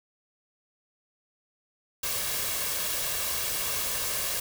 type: noise with comb filter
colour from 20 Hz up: white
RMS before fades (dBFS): -30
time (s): 2.03-4.4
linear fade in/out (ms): 5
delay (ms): 1.8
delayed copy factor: +0.5
effects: none